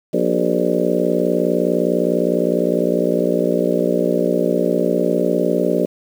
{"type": "harmonic tone with a mistuned harmonic", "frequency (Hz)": 59.8, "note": "A#1", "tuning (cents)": 45, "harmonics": [3, 4, 5, 6, 7, 8, 9, 10], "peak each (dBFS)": [-23, -23, -23, -23, -23, -23, -23, -23], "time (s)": [0.13, 5.86], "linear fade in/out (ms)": 10, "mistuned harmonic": 6, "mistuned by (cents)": 71, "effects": ["7-bit"]}